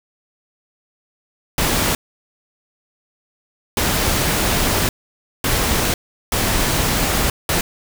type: noise bursts at uneven times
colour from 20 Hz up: pink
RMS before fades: -18 dBFS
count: 5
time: 1.58-1.95 / 3.77-4.89 / 5.44-5.94 / 6.32-7.3 / 7.49-7.61 s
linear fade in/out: 2 ms
effects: none